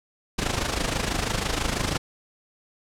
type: noise with amplitude modulation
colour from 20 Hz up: pink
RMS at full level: -23 dBFS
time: 0.38-1.98 s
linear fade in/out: 10 ms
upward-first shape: sine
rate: 26.1 Hz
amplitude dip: 70%
effects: low-pass 8000 Hz 12 dB/octave